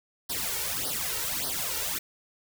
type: noise with flanger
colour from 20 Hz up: white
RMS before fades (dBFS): -31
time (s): 0.29-1.99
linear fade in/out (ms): 10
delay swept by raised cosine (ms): 0.2 to 2.2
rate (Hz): 1.7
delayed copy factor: +0.95
effects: none